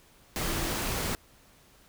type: tone in noise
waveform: sine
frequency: 329.6 Hz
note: E4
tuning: in tune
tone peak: -38 dBFS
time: 0.46-0.7 s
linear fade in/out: 0 ms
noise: pink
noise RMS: -31 dBFS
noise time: 0.36-1.15 s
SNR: -10 dB
effects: pink hiss -59 dBFS RMS until 1.88 s